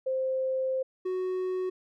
sine / triangle tone pair in turn, 523.3 / 370 Hz, C5 / F#4, 0 / 0 cents, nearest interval tritone, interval 600 cents, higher first, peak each -26 dBFS, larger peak neither, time 0.06-0.83 / 1.05-1.7 s, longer first, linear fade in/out 10 ms, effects none

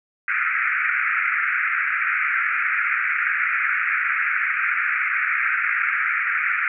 pink band-pass noise, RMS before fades -22 dBFS, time 0.28-6.68 s, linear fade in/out 2 ms, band 1300 to 2400 Hz, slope 96 dB/octave, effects none

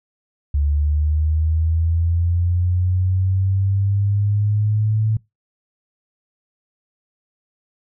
sine linear sweep, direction up, 71.5 to 110 Hz, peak -15 dBFS, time 0.54-5.17 s, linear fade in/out 5 ms, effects noise-tail reverb RT60 0.2 s tail -23 dB re dry

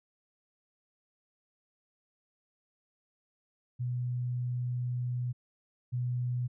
sine tone pair in turn, 123.47 / 123.47 Hz, B2 / B2, 0 / 0 cents, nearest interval unison, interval 0 cents, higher neither, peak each -30 / -29 dBFS, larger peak second, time 3.79-5.33 / 5.92-6.48 s, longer first, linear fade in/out 20 ms, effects none

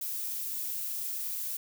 violet noise, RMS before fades -35 dBFS, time 0.01-1.57 s, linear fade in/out 5 ms, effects none

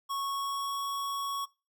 square tone with pitch glide, 1104 to 1113 Hz, C#6 to C#6, -7 to +7 cents, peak -32 dBFS, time 0.09-1.46 s, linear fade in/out 20 ms, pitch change +14 cents, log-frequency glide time 0.29-0.8 s, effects noise-tail reverb RT60 0.3 s tail -23 dB re dry

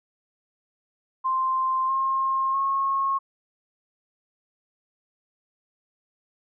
sine tone with pitch steps, 1046.5 / 1067.3 / 1088.4 Hz, C6 / C6 / C#6, 0 / +34 / -32 cents, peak -21 dBFS, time 1.24-3.19 s, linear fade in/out 20 ms, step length 650 ms, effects none

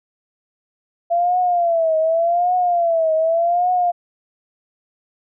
sine tone with vibrato, 679 Hz, F5, 49 cents flat, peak -14 dBFS, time 1.1-3.92 s, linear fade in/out 20 ms, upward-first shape triangle, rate 0.86 Hz, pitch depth 130 cents each way, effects none

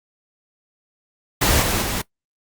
pink noise with level steps, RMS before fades -17 / -21 / -24 dBFS, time 1.41-2.02 s, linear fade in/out 10 ms, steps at 1.61 / 1.81 s, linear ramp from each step 20 ms, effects noise-tail reverb RT60 0.1 s tail -17 dB re dry + Opus 48 kbps

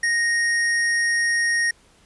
square tone, 1864.7 Hz, A#6, in tune, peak -19 dBFS, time 0.03-1.71 s, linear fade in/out 5 ms, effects pink hiss -56 dBFS RMS until 2.05 s + resampled to 24000 Hz

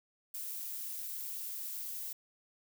violet noise, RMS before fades -41 dBFS, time 0.34-2.13 s, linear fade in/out 5 ms, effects none

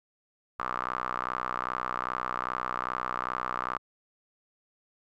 sawtooth tone with band-pass filter, 62.5 Hz, B1, 21 cents sharp, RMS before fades -33 dBFS, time 0.59-3.78 s, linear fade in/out 10 ms, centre 1200 Hz, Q 5.9, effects none

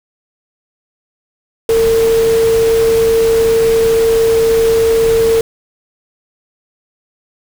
sine tone in noise, 453.7 Hz, A#4, 47 cents flat, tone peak -8 dBFS, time 1.69-5.41 s, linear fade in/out 2 ms, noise pink, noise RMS -23 dBFS, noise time 1.69-5.41 s, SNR +12 dB, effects none

